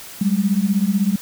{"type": "beating tone pair", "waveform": "sine", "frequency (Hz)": [191.1, 207.1], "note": ["G3", "G#3"], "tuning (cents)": [-44, -5], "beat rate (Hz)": 16, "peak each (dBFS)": -18, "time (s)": [0.21, 1.16], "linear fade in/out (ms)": 5, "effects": ["white hiss -37 dBFS RMS until 1.21 s"]}